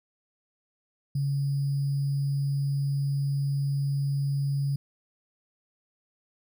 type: tone with sample-and-hold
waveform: sine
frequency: 140 Hz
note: C#3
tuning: 18 cents sharp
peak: -24 dBFS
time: 1.15-4.76 s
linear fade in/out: 5 ms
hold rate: 4900 Hz
effects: none